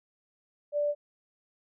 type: tone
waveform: sine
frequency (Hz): 586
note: D5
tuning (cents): -4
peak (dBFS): -25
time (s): 0.72-0.95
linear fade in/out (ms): 50
effects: none